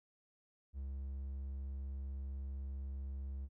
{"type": "tone", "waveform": "triangle", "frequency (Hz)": 67.8, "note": "C#2", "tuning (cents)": -38, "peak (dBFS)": -38, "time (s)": [0.73, 3.49], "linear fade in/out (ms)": 50, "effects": []}